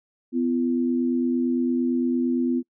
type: tone pair together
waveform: sine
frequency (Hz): 251.2 / 340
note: B3 / F4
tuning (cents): +30 / -46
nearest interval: perfect fourth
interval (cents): 524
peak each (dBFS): -21 / -26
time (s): 0.32-2.63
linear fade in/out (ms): 50
effects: noise-tail reverb RT60 0.1 s tail -26 dB re dry